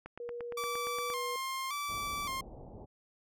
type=click train; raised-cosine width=0.5 ms; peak=-29 dBFS; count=10; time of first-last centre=0.06-1.102 s; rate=8.64 Hz
type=tone with pitch glide; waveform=sine; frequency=477.6 to 487.1 Hz; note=A#4 to B4; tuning=+42 to -24 cents; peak=-38 dBFS; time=0.2-1.36 s; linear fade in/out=2 ms; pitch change=+34 cents; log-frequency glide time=0.55-1.07 s
type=tone with vibrato; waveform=sawtooth; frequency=1108.7 Hz; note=C#6; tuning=in tune; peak=-31 dBFS; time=0.57-2.41 s; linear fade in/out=5 ms; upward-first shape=square; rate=0.88 Hz; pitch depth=77 cents each way
type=low-pass noise; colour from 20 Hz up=pink; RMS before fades=-48 dBFS; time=1.88-2.86 s; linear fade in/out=20 ms; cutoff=860 Hz; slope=48 dB/octave
effects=none